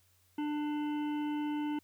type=harmonic tone with a mistuned harmonic; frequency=297.4 Hz; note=D4; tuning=22 cents sharp; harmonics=1 / 3 / 5 / 7 / 9 / 10; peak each=-32 / -42 / -52 / -54 / -55 / -54 dBFS; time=0.38-1.79 s; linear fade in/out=5 ms; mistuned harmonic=10; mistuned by=+19 cents; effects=added 91 Hz sine -70 dBFS peak until 1.83 s + white hiss -70 dBFS RMS until 1.83 s